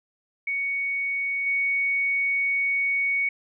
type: tone with level steps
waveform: sine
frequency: 2230 Hz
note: C#7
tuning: 10 cents sharp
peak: -24 / -21 dBFS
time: 0.47-3.29 s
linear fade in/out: 5 ms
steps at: 1.46 s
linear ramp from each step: 10 ms
effects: none